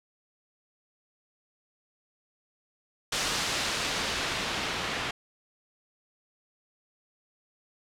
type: noise with low-pass filter sweep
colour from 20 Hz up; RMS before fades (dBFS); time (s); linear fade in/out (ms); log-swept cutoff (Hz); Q
white; -31; 3.12-5.11; 5; 5900 to 2800; 0.76
effects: none